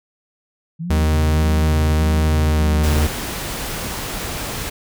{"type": "tone with vibrato", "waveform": "sine", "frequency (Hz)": 155.56, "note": "D#3", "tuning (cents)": 0, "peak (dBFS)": -23, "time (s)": [0.79, 3.03], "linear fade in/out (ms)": 20, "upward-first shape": "sine", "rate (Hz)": 1.7, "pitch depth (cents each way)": 290}
{"type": "tone with pitch glide", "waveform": "45% pulse", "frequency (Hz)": [77.78, 76.09], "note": ["D#2", "D#2"], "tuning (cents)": [0, -38], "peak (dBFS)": -14, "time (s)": [0.9, 3.07], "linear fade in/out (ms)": 5, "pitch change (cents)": -38, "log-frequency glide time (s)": [2.34, 2.77]}
{"type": "noise", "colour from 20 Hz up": "pink", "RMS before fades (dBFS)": -26, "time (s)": [2.83, 4.7], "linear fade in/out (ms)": 10}
{"effects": []}